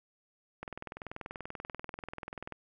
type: click train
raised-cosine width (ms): 0.5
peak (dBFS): -25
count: 40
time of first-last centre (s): 0.63-2.523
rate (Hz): 20.6
effects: none